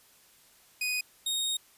sawtooth tone pair in turn, 2489 / 3729 Hz, D#7 / A#7, 0 / 0 cents, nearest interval perfect fifth, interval 700 cents, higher second, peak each -25 dBFS, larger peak neither, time 0.81-1.01 / 1.26-1.57 s, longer second, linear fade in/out 5 ms, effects white hiss -60 dBFS RMS until 1.77 s + resampled to 32000 Hz

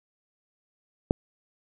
click, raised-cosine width 2 ms, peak -7 dBFS, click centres 1.109 s, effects none

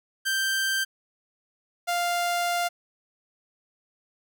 sawtooth tone pair in turn, 1568 / 698.5 Hz, G6 / F5, 0 / 0 cents, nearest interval octave + major second, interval 1400 cents, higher first, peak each -20 dBFS, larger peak neither, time 0.25-0.85 / 1.87-2.69 s, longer second, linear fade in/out 20 ms, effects none

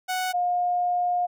sawtooth / sine tone pair in turn, 740 / 712.4 Hz, F#5 / F5, 0 / +34 cents, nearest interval minor second, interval 66 cents, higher first, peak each -21 dBFS, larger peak neither, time 0.08-0.33 / 0.33-1.27 s, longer second, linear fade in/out 20 ms, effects none

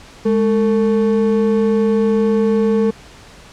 triangle ring-modulated tone, 329.6 Hz, E4, in tune, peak -7 dBFS, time 0.25-2.91 s, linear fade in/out 10 ms, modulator 121 Hz, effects pink hiss -41 dBFS RMS until 3.52 s + low-pass 7000 Hz 12 dB/octave

